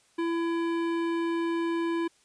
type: tone with hard clipping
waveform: sine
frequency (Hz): 335.1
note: E4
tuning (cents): +29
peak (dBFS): -28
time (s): 0.18-2.08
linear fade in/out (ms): 10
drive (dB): 15
effects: white hiss -64 dBFS RMS until 2.24 s + resampled to 22050 Hz